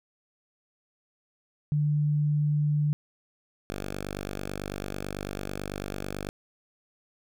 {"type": "tone pair in turn", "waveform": ["sine", "5% pulse"], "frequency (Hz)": [148.5, 49.06], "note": ["D3", "G1"], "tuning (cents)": [20, 2], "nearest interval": "octave + perfect fifth", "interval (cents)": 1918, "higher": "first", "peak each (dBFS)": -22, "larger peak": "neither", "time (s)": [[1.72, 2.93], [3.7, 6.29]], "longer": "second", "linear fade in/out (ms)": 0, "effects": []}